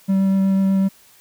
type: tone with vibrato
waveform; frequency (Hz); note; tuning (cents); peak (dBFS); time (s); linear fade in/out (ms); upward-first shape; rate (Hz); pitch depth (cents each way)
triangle; 193.1; G3; -26; -12; 0.08-0.89; 20; sine; 8.1; 8
effects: white hiss -51 dBFS RMS until 1.2 s